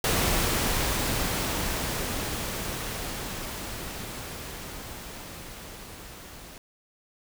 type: noise with level ramp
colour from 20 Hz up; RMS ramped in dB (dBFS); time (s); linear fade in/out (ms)
pink; -24 to -45; 0.04-6.58; 2
effects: none